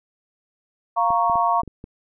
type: chord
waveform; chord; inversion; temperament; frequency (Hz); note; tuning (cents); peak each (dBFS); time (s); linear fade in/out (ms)
sine; Bb minor; second; equal; 698.5 / 932.3 / 1108.7; F5 / Bb5 / Db6; 0 / 0 / 0; -21; 0.96-1.62; 20
type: clicks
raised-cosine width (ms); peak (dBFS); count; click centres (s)
3; -23; 6; 1.105 / 1.298 / 1.356 / 1.634 / 1.677 / 1.841
effects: none